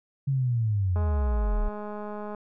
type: linear sweep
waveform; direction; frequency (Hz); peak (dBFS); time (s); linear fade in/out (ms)
sine; down; 140 to 32; -22; 0.27-1.69; 10
type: click train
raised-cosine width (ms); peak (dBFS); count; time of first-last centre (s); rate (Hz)
1; -24; 291; 0.96-2.348; 209
effects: none